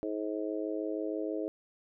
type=harmonic tone; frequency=106.3 Hz; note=G#2; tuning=41 cents sharp; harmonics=3 / 4 / 5 / 6; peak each=-35 / -37 / -39 / -41 dBFS; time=0.03-1.48 s; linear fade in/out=0 ms; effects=none